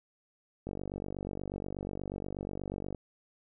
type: click train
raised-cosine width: 2 ms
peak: -24 dBFS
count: 111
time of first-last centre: 0.67-2.947 s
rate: 48.3 Hz
effects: none